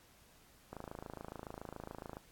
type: click train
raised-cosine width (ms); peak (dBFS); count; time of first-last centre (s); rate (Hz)
1; -30; 40; 0.73-2.169; 27.1
effects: pink hiss -64 dBFS RMS until 2.31 s + AAC 64 kbps